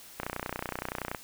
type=click train; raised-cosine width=0.5 ms; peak=-17 dBFS; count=30; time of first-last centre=0.2-1.148 s; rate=30.6 Hz; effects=white hiss -50 dBFS RMS until 1.23 s

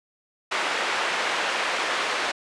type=band-pass noise; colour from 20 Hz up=white; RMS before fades=-26 dBFS; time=0.51-2.32 s; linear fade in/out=10 ms; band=460 to 2300 Hz; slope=12 dB/octave; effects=resampled to 22050 Hz

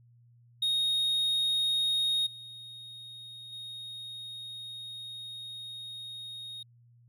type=tone with level steps; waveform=triangle; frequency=3729 Hz; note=A#7; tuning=in tune; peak=-24 / -42 / -38 dBFS; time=0.62-6.63 s; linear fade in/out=5 ms; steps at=2.26 / 3.52 s; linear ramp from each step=10 ms; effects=added 119 Hz sine -57 dBFS peak until 7.08 s

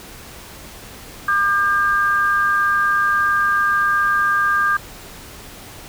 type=tone pair together; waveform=sine; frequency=1200 / 1601.8 Hz; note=D6 / G6; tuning=+37 / +37 cents; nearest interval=perfect fourth; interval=500 cents; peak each=-17 dBFS; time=1.28-4.77 s; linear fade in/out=5 ms; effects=pink hiss -38 dBFS RMS until 5.88 s

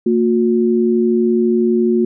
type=tone pair together; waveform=sine; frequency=228.6 / 360.6 Hz; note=A#3 / F#4; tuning=-34 / -45 cents; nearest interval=minor sixth; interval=789 cents; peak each=-14 dBFS; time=0.06-2.05 s; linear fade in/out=5 ms; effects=none

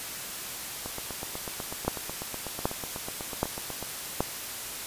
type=two click trains; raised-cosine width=1 ms; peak=-10 / -21 dBFS; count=4 / 25; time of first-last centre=1.88-4.206 / 0.86-3.827 s; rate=1.29 / 8.09 Hz; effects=white hiss -37 dBFS RMS until 4.86 s + resampled to 32000 Hz

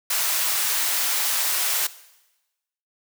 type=high-pass noise; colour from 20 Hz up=white; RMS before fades=-23 dBFS; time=0.1-1.87 s; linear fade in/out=5 ms; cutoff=740 Hz; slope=12 dB/octave; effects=noise-tail reverb RT60 1.0 s tail -17 dB re dry

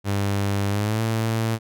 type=tone with pitch glide; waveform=sawtooth; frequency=100 to 112.25 Hz; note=G2 to A2; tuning=+35 to +35 cents; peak=-17 dBFS; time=0.04-1.59 s; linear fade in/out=50 ms; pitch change=+200 cents; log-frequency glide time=0.7-1.02 s; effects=none

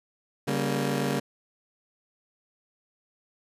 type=chord; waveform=20% pulse; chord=G diminished; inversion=second; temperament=just; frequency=141.12 / 196 / 235.2 Hz; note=Db3 / G3 / Bb3; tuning=+31 / 0 / +16 cents; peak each=-24 / -26 / -25 dBFS; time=0.47-1.2 s; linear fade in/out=10 ms; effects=resampled to 32000 Hz

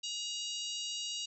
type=harmonic tone with a mistuned harmonic; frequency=954 Hz; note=A#5; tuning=40 cents sharp; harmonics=3 / 4 / 5 / 6 / 7 / 8; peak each=-40 / -42 / -44 / -46 / -47 / -48 dBFS; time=0.03-1.26 s; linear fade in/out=10 ms; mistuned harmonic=5; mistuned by=-45 cents; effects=none

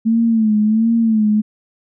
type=tone with vibrato; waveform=sine; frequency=220.9 Hz; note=A3; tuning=7 cents sharp; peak=-11 dBFS; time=0.05-1.42 s; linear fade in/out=20 ms; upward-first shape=sine; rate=1.4 Hz; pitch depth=77 cents each way; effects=none

